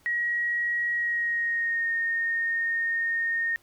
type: tone with pitch glide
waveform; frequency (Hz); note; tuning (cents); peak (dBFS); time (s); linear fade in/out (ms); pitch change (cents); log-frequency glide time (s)
sine; 1903 to 1842.4; A#6 to A#6; +35 to -21; -24; 0.06-3.56; 0; -56; 0.92-1.91
effects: pink hiss -61 dBFS RMS until 3.62 s